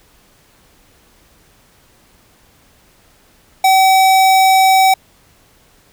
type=tone; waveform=square; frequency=763 Hz; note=G5; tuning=47 cents flat; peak=-8 dBFS; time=3.64-4.94 s; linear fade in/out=5 ms; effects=pink hiss -51 dBFS RMS until 5.92 s